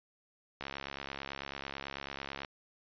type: click train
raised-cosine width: 0.3 ms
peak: -23 dBFS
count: 128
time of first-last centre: 0.61-2.448 s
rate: 69.1 Hz
effects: resampled to 11025 Hz

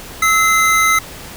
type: tone pair together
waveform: square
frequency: 1301 / 2065 Hz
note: E6 / C7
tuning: -23 / -23 cents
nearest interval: minor sixth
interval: 800 cents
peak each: -14 dBFS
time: 0.22-0.99 s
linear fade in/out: 5 ms
effects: pink hiss -33 dBFS RMS until 1.36 s

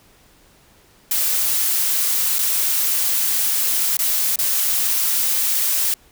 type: noise with dropouts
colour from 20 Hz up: blue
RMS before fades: -19 dBFS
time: 1.11-5.94 s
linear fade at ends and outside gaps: 2 ms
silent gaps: 2.385-2.389 / 3.97-3.99 / 4.359-4.388 s
effects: pink hiss -53 dBFS RMS until 6.11 s

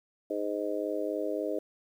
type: harmonic tone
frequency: 103.6 Hz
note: G#2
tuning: 4 cents flat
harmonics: 3 / 4 / 5 / 6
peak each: -35 / -35 / -35 / -35 dBFS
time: 0.3-1.59 s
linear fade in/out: 5 ms
effects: 10-bit

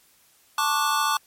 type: chord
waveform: square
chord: D major seventh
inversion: second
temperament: just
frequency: 881 / 1101.2 / 1174.7 / 1468.3 Hz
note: A5 / C#6 / D6 / F#6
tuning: +2 / -12 / 0 / -14 cents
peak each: -27 / -28 / -25 / -30 dBFS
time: 0.58-1.17 s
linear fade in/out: 2 ms
effects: white hiss -59 dBFS RMS until 1.26 s + MP3 64 kbps

